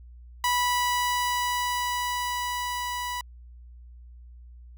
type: tone with level ramp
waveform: sawtooth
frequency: 982 Hz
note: B5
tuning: 10 cents flat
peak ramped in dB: -18 to -26 dBFS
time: 0.44-3.21 s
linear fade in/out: 2 ms
effects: added 60 Hz sine -44 dBFS peak until 4.77 s